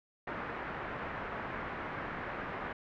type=low-pass noise; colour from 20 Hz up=white; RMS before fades=-40 dBFS; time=0.27-2.73 s; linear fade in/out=5 ms; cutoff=1800 Hz; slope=24 dB/octave; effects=none